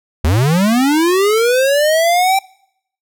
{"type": "linear sweep", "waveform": "square", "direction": "up", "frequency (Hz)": [69.3, 784], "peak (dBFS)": -11, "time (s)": [0.24, 2.39], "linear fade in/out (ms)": 5, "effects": ["noise-tail reverb RT60 0.7 s tail -24 dB re dry"]}